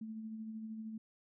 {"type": "tone with tremolo", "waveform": "sine", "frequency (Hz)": 220, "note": "A3", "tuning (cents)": 0, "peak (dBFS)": -40, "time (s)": [0.01, 0.98], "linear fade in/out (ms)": 5, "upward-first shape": "sine", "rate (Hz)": 13, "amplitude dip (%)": 35, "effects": []}